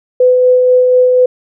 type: tone with tremolo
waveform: sine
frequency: 503 Hz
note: B4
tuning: 32 cents sharp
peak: -4 dBFS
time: 0.2-1.26 s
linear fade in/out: 5 ms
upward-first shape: sine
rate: 4.1 Hz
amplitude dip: 25%
effects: none